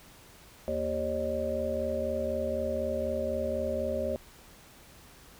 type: harmonic tone with a mistuned harmonic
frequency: 77.9 Hz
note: D#2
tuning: 3 cents sharp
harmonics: 1 / 3 / 5 / 7 / 8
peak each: -39 / -37 / -38 / -32 / -33 dBFS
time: 0.68-4.16 s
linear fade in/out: 0 ms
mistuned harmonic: 8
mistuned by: -39 cents
effects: pink hiss -54 dBFS RMS until 5.39 s